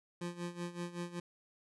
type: tone with tremolo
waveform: 25% pulse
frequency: 174.2 Hz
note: F3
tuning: 4 cents flat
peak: -33 dBFS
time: 0.21-1.2 s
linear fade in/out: 5 ms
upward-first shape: sine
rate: 5.3 Hz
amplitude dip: 80%
effects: resampled to 24000 Hz